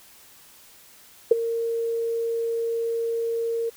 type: tone with ADSR envelope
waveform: sine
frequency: 460.8 Hz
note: A#4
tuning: 20 cents flat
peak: -8 dBFS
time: 1.31-3.7 s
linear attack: 6 ms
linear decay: 16 ms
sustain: -15 dB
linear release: 13 ms
effects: white hiss -51 dBFS RMS until 3.76 s